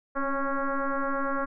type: tone with frequency modulation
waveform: sine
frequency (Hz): 554.4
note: C#5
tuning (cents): 0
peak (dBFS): -25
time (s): 0.15-1.46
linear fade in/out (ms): 20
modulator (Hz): 275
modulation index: 3.5
effects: none